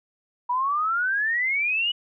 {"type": "exponential sweep", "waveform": "sine", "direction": "up", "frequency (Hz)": [962, 2957], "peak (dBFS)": -21, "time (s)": [0.49, 1.92], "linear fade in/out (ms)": 10, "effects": []}